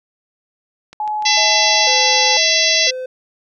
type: click train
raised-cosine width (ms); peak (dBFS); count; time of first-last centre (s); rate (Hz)
0.2; -20; 6; 0.93-1.664; 6.81
type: tone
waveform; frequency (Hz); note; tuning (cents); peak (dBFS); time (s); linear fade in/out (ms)
sine; 849; G#5; +38; -18; 1-2.37; 2
type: harmonic tone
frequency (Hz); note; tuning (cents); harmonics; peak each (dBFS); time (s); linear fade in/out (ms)
673; E5; +36; 3 / 4 / 5 / 6 / 7 / 8 / 9; -20 / -20 / -20 / -20 / -20 / -20 / -20; 1.25-2.91; 10
type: tone with vibrato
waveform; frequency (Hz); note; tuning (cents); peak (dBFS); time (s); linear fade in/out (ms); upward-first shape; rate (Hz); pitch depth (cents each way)
triangle; 572; D5; -46; -21; 1.37-3.06; 5; square; 1; 190
effects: none